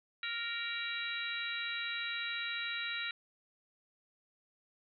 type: harmonic tone with a mistuned harmonic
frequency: 465.6 Hz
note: A#4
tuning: 2 cents flat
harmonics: 3 / 4 / 5 / 6 / 7 / 8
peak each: -42 / -42 / -41 / -45 / -51 / -41 dBFS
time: 0.23-3.11 s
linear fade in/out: 2 ms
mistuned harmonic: 8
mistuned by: +81 cents
effects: none